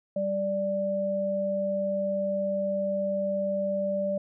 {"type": "tone pair together", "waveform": "sine", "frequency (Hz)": [195.82, 587.3], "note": ["G3", "D5"], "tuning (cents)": [-2, 0], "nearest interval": "octave + perfect fifth", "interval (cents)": 1902, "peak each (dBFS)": [-32, -26], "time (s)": [0.16, 4.18], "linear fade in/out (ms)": 5, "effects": []}